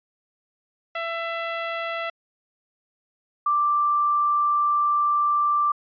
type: tone pair in turn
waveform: 15% pulse / sine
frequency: 668 / 1176.6 Hz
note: E5 / D6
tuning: +23 / +3 cents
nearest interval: minor seventh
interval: 980 cents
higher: second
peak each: -20 / -18 dBFS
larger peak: second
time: 0.95-2.1 / 3.46-5.72 s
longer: second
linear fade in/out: 5 ms
effects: resampled to 11025 Hz